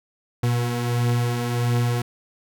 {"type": "beating tone pair", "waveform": "40% pulse", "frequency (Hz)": [119.1, 120.6], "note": ["A#2", "B2"], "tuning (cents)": [38, -41], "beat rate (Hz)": 1.5, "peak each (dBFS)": [-27, -20], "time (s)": [0.43, 2.02], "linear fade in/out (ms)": 5, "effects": []}